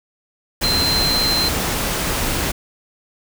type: tone in noise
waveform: sine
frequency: 4108 Hz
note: C8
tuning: 33 cents flat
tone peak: -17 dBFS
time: 0.63-1.49 s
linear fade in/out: 10 ms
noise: pink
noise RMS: -21 dBFS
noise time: 0.61-2.52 s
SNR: +1 dB
effects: none